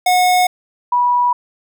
square / sine tone pair in turn, 728 / 975.8 Hz, F#5 / B5, -28 / -21 cents, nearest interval perfect fourth, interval 507 cents, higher second, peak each -11 dBFS, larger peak neither, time 0.06-0.47 / 0.92-1.33 s, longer neither, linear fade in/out 5 ms, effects none

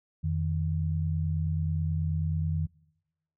sine tone pair together, 87 / 156.32 Hz, F2 / D#3, -6 / +8 cents, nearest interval minor seventh, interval 1014 cents, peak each -28 / -29 dBFS, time 0.23-2.67 s, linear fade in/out 20 ms, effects noise-tail reverb RT60 0.9 s tail -24 dB re dry

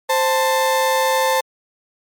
35% pulse tone pair together, 523.3 / 886.6 Hz, C5 / A5, 0 / +13 cents, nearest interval major sixth, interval 913 cents, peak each -16 dBFS, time 0.09-1.41 s, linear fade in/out 10 ms, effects MP3 96 kbps

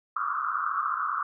pink band-pass noise, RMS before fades -29 dBFS, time 0.16-1.23 s, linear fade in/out 5 ms, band 1100 to 1400 Hz, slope 96 dB/octave, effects none

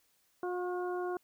harmonic tone with a mistuned harmonic, 358.6 Hz, F4, 46 cents sharp, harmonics 1 / 2 / 3 / 4, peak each -34 / -40 / -44 / -46 dBFS, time 0.43-1.17 s, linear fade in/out 2 ms, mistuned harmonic 3, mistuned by +16 cents, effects white hiss -72 dBFS RMS until 1.23 s

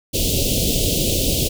pink band-stop noise, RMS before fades -19 dBFS, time 0.13-1.49 s, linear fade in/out 20 ms, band 600 to 2800 Hz, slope 48 dB/octave, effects none

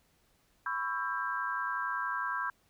sine chord, C# half-diminished seventh, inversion third, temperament just, 997.9 / 1108.7 / 1330.5 / 1596.6 Hz, B5 / C#6 / E6 / G6, +18 / 0 / +16 / +31 cents, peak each -37 / -38 / -38 / -35 dBFS, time 0.66-2.5 s, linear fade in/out 2 ms, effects pink hiss -70 dBFS RMS until 2.69 s

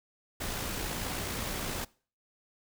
pink noise with amplitude modulation, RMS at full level -34 dBFS, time 0.4-1.85 s, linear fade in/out 10 ms, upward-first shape sine, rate 58.8 Hz, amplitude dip 30%, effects noise-tail reverb RT60 0.4 s tail -22 dB re dry

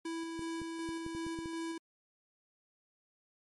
square tone with tremolo, 329.6 Hz, E4, in tune, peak -37 dBFS, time 0.05-1.78 s, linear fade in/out 5 ms, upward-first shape square, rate 2.7 Hz, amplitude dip 25%
clicks, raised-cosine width 3 ms, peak -32 dBFS, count 8, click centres 0.393 / 0.617 / 0.89 / 1.064 / 1.15 / 1.266 / 1.389 / 1.458 s
effects MP3 48 kbps

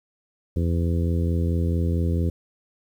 harmonic tone, 84.5 Hz, E2, 43 cents sharp, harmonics 1 / 2 / 3 / 4 / 5 / 6, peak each -21 / -27 / -31 / -33 / -35 / -37 dBFS, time 0.56-2.3 s, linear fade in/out 5 ms, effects 9-bit

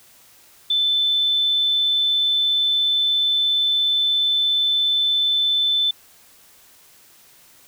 sine tone, 3523 Hz, A7, 1 cent sharp, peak -16 dBFS, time 0.7-5.91 s, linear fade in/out 5 ms, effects white hiss -51 dBFS RMS until 7.67 s

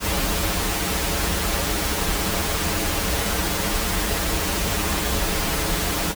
pink noise with comb filter, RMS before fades -23 dBFS, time 0-6.15 s, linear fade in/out 50 ms, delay 8 ms, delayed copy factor -1, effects none

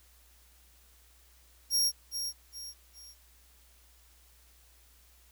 sawtooth tone with echo, 5588 Hz, F8, in tune, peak -22 dBFS, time 1.7-1.92 s, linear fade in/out 50 ms, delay 410 ms, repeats 3, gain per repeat -8 dB, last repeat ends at 3.15 s, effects added 60 Hz sine -61 dBFS peak until 5.31 s + white hiss -63 dBFS RMS until 5.31 s

